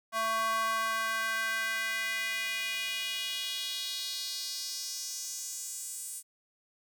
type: tone with high-pass filter sweep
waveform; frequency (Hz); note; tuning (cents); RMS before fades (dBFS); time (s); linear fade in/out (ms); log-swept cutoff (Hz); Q
square; 223.2; A3; +25; -34; 0.12-6.23; 50; 940 to 8800; 3.1
effects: none